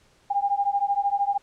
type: beating tone pair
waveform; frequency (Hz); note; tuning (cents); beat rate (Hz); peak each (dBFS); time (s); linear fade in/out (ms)
sine; 798 / 811; G5 / G#5; +31 / -41; 13; -24; 0.3-1.38; 10
effects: pink hiss -60 dBFS RMS until 1.42 s + low-pass 8000 Hz 12 dB/octave